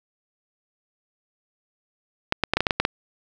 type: clicks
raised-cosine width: 0.3 ms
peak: -3 dBFS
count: 9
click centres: 2.324 / 2.437 / 2.536 / 2.57 / 2.606 / 2.668 / 2.708 / 2.8 / 2.851 s
effects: none